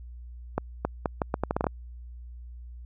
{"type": "accelerating click train", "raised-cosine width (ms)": 1, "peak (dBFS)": -11, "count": 11, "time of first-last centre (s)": [0.58, 1.668], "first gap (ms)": 270, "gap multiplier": 0.77, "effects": ["added 60 Hz sine -40 dBFS peak until 2.85 s"]}